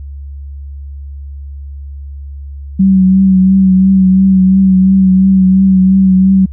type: tone with vibrato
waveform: sine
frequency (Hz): 189.6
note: F#3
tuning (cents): +43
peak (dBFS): -4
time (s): 2.79-6.46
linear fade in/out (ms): 10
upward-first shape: triangle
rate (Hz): 2.9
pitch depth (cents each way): 35
effects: added 70 Hz sine -23 dBFS peak until 6.52 s